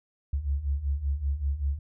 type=beating tone pair; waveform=sine; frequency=67 / 72.2 Hz; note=C2 / D2; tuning=+42 / -29 cents; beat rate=5.2 Hz; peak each=-31 / -27 dBFS; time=0.33-1.79 s; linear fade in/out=5 ms; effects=none